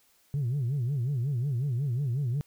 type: tone with vibrato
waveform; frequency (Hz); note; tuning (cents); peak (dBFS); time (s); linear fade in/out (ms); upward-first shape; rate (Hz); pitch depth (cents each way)
sine; 130.81; C3; 0; -24; 0.34-2.41; 0; sine; 5.5; 210
effects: tanh soft clip ceiling -24 dBFS + white hiss -65 dBFS RMS until 2.46 s